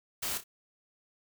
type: noise with echo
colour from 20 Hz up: white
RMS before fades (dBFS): -34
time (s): 0.22-0.38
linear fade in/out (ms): 10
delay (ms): 30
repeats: 2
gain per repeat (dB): -10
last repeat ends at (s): 0.44
effects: none